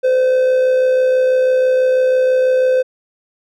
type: tone with amplitude modulation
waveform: triangle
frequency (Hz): 513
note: C5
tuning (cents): -34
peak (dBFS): -7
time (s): 0.03-2.83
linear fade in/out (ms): 20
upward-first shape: sine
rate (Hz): 66.1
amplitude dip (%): 35
effects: none